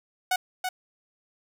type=tone with echo; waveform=sawtooth; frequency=739 Hz; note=F#5; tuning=2 cents flat; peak=-18 dBFS; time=0.31-0.36 s; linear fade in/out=5 ms; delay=330 ms; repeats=1; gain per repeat=-5 dB; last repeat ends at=0.69 s; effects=none